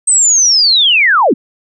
sine linear sweep, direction down, 8340 to 185 Hz, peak -6 dBFS, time 0.07-1.34 s, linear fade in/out 10 ms, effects none

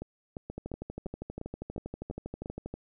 two click trains, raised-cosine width 2 ms, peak -24 / -24 dBFS, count 8 / 29, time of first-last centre 0.02-2.459 / 0.5-2.74 s, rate 2.87 / 12.5 Hz, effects none

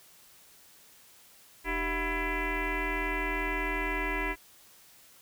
sine tone with frequency modulation, 987.8 Hz, B5, in tune, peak -28 dBFS, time 1.64-4.36 s, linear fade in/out 50 ms, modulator 343 Hz, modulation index 4.2, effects white hiss -57 dBFS RMS until 5.21 s

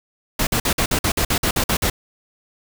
pink noise bursts, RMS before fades -19 dBFS, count 12, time 0.39-1.9 s, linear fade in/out 5 ms, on 80 ms, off 50 ms, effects none

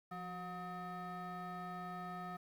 sine tone with frequency modulation, 721 Hz, F#5, 45 cents flat, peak -40 dBFS, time 0.11-2.37 s, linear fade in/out 10 ms, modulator 546 Hz, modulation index 1.4, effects tanh soft clip ceiling -41 dBFS + 11-bit

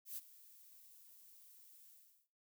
violet noise with ADSR envelope, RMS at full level -44 dBFS, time 0.05-2.28 s, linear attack 120 ms, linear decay 30 ms, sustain -18 dB, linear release 390 ms, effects noise-tail reverb RT60 0.4 s tail -17 dB re dry

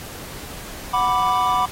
triangle chord, B minor, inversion second, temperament equal, 740 / 987.8 / 1174.7 Hz, F#5 / B5 / D6, 0 / 0 / 0 cents, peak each -21 / -18 / -19 dBFS, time 0.93-1.66 s, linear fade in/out 10 ms, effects pink hiss -36 dBFS RMS until 1.71 s + AAC 48 kbps

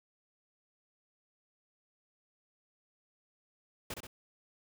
pink noise with echo, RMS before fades -40 dBFS, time 3.9-3.94 s, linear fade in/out 5 ms, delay 65 ms, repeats 2, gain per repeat -4 dB, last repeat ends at 4.07 s, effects none

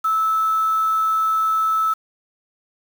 sine tone with quantisation, 1307 Hz, E6, 15 cents flat, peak -16 dBFS, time 0.04-1.94 s, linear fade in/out 10 ms, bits 6, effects none

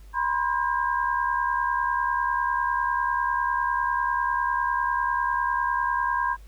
sine tone cluster, 974 / 1044 / 1605 Hz, B5 / C6 / G6, -24 / -4 / +40 cents, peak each -26 / -26 / -28 dBFS, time 0.13-6.37 s, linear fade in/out 50 ms, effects added 50 Hz sine -43 dBFS peak until 6.47 s + pink hiss -59 dBFS RMS until 6.47 s

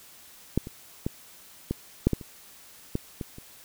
clicks, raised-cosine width 3 ms, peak -9 / -24 / -14 / -14 / -6 / -11 / -27 / -13 / -19 / -29 dBFS, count 10, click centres 0.576 / 0.671 / 1.065 / 1.71 / 2.07 / 2.133 / 2.212 / 2.954 / 3.212 / 3.384 s, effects white hiss -51 dBFS RMS until 3.64 s

